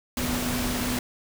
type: tone in noise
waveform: sine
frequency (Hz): 246.9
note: B3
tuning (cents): 0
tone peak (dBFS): -29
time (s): 0.17-0.99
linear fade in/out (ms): 2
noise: pink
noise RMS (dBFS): -29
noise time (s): 0.17-0.99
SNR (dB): -3
effects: none